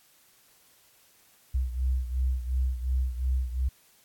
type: beating tone pair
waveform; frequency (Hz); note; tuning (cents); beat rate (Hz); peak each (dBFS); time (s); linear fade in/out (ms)
sine; 63.3 / 66.1; B1 / C2; +43 / +18; 2.8; -26 / -31; 1.54-3.69; 10
effects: white hiss -61 dBFS RMS until 4.04 s + AAC 64 kbps